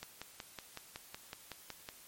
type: click train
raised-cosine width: 0.2 ms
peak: -25 dBFS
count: 11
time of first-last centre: 0.03-1.889 s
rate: 5.38 Hz
effects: white hiss -57 dBFS RMS until 2.07 s + MP3 64 kbps